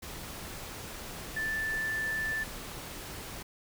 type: tone in noise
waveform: sine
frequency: 1760 Hz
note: A6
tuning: in tune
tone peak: -30 dBFS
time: 1.36-2.44 s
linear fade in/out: 10 ms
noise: pink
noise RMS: -42 dBFS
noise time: 0.02-3.43 s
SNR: +9 dB
effects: none